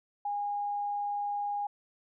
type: tone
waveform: sine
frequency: 818 Hz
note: G#5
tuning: 26 cents flat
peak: -30 dBFS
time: 0.25-1.67 s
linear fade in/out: 5 ms
effects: none